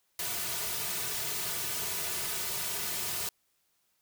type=noise with comb filter; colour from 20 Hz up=white; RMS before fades=-34 dBFS; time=0.19-3.29 s; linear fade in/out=2 ms; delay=3.7 ms; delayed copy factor=-1; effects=white hiss -74 dBFS RMS until 4.01 s